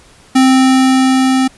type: tone with level ramp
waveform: square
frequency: 261.6 Hz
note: C4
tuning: in tune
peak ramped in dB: -6 to -10 dBFS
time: 0.35-1.48 s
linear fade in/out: 10 ms
effects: pink hiss -44 dBFS RMS until 1.57 s + resampled to 24000 Hz